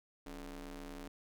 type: ring-modulated tone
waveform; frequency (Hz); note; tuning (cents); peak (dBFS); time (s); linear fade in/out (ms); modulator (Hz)
sawtooth; 155.56; D#3; 0; -38; 0.26-1.08; 5; 122
effects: none